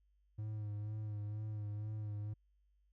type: tone with vibrato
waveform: triangle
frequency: 105.8 Hz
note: G#2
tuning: 33 cents sharp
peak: -37 dBFS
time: 0.38-2.34 s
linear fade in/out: 10 ms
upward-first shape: sine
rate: 2.1 Hz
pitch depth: 35 cents each way
effects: added 50 Hz sine -70 dBFS peak until 2.92 s